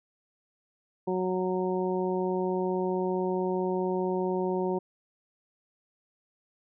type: harmonic tone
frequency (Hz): 184.5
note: F#3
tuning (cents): -5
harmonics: 1 / 2 / 3 / 4 / 5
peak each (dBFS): -32 / -28 / -36 / -38 / -36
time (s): 1.07-4.79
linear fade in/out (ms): 10
effects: none